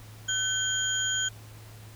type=tone cluster; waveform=sine; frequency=1523 / 3192 / 6810 Hz; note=F#6 / G7 / G#8; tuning=+50 / +31 / +42 cents; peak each=-30 dBFS; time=0.28-1.29 s; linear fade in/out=10 ms; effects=added 108 Hz sine -45 dBFS peak until 1.95 s + pink hiss -52 dBFS RMS until 1.95 s